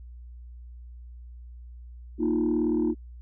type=chord; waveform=sine; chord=Bb suspended fourth; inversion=none; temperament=just; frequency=233.1 / 310.8 / 349.6 Hz; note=Bb3 / Eb4 / F4; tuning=0 / -2 / +2 cents; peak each=-26 / -24 / -26 dBFS; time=2.18-2.95 s; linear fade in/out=50 ms; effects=tanh soft clip ceiling -17 dBFS + added 60 Hz sine -41 dBFS peak until 3.21 s